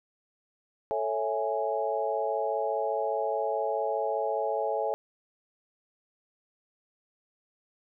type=chord; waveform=sine; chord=A major seventh; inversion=none; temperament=equal; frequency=440 / 554.4 / 659.3 / 830.6 Hz; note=A4 / C#5 / E5 / G#5; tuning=0 / 0 / 0 / 0 cents; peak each=-32 dBFS; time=0.91-4.94 s; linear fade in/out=0 ms; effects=none